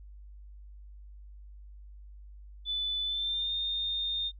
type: tone with pitch glide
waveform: sine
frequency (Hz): 3494 to 3647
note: A7 to A#7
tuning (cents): -13 to -39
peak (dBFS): -29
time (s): 2.65-4.32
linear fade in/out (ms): 50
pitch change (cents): +74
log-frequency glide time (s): 3.04-3.53
effects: noise-tail reverb RT60 0.1 s tail -20 dB re dry + added 50 Hz sine -46 dBFS peak until 4.39 s